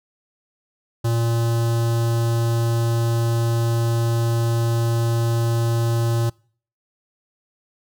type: tone with notch filter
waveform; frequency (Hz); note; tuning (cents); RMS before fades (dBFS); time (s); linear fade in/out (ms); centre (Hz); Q
square; 116.1; A#2; -7; -20; 1.04-6.3; 10; 2200; 1.2
effects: noise-tail reverb RT60 0.5 s tail -26 dB re dry